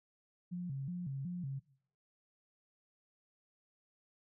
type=tone with vibrato; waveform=sine; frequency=155.56 Hz; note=D#3; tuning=in tune; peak=-37 dBFS; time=0.51-1.6 s; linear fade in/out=20 ms; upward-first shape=square; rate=2.7 Hz; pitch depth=230 cents each way; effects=noise-tail reverb RT60 0.6 s tail -21 dB re dry